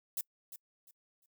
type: noise with echo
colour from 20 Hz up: violet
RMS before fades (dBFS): -35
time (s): 0.17-0.21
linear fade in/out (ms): 2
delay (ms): 350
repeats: 3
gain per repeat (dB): -12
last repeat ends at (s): 1.26
effects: noise-tail reverb RT60 0.1 s tail -26 dB re dry